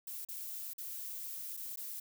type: noise with dropouts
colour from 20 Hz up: violet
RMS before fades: -43 dBFS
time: 0.07-2 s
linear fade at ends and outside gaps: 5 ms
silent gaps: 0.249-0.286 / 0.735-0.781 / 1.568-1.572 / 1.76-1.772 s
effects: none